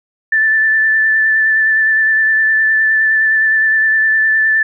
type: tone with vibrato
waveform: sine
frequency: 1760 Hz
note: A6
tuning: in tune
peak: -9 dBFS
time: 0.32-4.63 s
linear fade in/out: 5 ms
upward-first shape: sine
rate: 9.7 Hz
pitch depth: 17 cents each way
effects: none